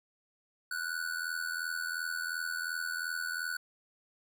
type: tone with amplitude modulation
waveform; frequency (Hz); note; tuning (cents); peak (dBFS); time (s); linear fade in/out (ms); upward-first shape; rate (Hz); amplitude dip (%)
square; 1480; F#6; 0; -31; 0.71-3.57; 5; sine; 82.8; 75
effects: none